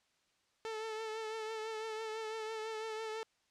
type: tone with vibrato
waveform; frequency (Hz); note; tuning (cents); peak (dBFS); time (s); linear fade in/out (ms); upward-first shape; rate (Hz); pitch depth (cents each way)
sawtooth; 440; A4; 0; -35; 0.65-3.23; 0; triangle; 6; 39
effects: white hiss -75 dBFS RMS until 3.5 s + low-pass 6000 Hz 12 dB/octave

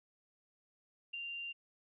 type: tone with ADSR envelope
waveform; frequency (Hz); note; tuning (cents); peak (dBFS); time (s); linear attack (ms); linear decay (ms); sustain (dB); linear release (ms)
sine; 2782; F7; -7; -36; 1.13-1.53; 13; 3; -4; 19
effects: none

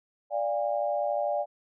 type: chord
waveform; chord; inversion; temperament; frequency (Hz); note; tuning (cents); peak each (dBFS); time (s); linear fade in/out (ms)
sine; D diminished; none; equal with one note detuned; 587.3 / 698.5 / 812.1; D5 / F5 / Ab5; 0 / 0 / -39; -28 / -31 / -32; 0.3-1.46; 50
effects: none

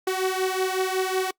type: beating tone pair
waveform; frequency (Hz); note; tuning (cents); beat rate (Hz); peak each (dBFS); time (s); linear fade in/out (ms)
sawtooth; 373.3 / 378.7; F#4 / F#4; +15 / +40; 5.4; -21 / -23; 0.07-1.31; 5
effects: noise-tail reverb RT60 0.1 s tail -24 dB re dry + Opus 48 kbps

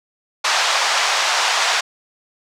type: band-pass noise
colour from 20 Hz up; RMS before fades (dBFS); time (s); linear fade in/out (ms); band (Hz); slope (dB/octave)
pink; -18; 0.44-1.81; 10; 730 to 6700; 24
effects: none

